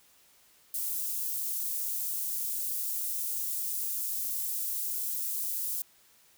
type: high-pass noise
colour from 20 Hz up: white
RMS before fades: -33 dBFS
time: 0.74-5.82 s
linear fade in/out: 2 ms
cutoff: 10000 Hz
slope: 12 dB/octave
effects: white hiss -62 dBFS RMS until 6.37 s